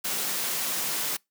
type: high-pass noise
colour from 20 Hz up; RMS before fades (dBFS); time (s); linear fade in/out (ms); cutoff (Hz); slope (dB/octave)
white; -29; 0.04-1.17; 10; 140; 96
effects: noise-tail reverb RT60 0.2 s tail -26 dB re dry